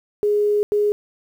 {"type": "tone bursts at uneven times", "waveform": "sine", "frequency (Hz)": 415.3, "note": "G#4", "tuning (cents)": 0, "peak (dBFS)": -15, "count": 2, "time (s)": [[0.23, 0.63], [0.72, 0.92]], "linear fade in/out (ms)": 0, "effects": ["8-bit"]}